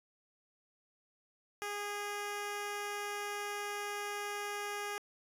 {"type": "tone", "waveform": "10% pulse", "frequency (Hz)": 410.6, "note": "G#4", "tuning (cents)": -20, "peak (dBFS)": -29, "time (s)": [1.62, 4.98], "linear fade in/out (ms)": 0, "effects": ["resampled to 32000 Hz"]}